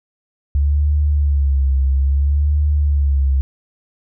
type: tone with vibrato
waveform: sine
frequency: 70.4 Hz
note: C#2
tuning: 27 cents sharp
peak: -12 dBFS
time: 0.55-3.41 s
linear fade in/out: 0 ms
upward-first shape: sine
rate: 0.6 Hz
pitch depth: 85 cents each way
effects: none